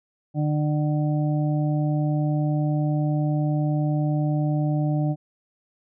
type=harmonic tone; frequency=150 Hz; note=D3; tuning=37 cents sharp; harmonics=1 / 2 / 4 / 5; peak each=-21 / -27 / -33 / -35 dBFS; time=0.34-5.16 s; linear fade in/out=50 ms; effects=none